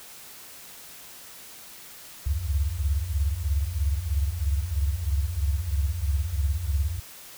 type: tone cluster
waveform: sine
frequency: 68.3 / 71.4 / 88.1 Hz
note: C#2 / D2 / F2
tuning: -25 / -48 / +16 cents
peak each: -27 / -27 / -29 dBFS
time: 2.26-7 s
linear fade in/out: 10 ms
effects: white hiss -45 dBFS RMS until 7.37 s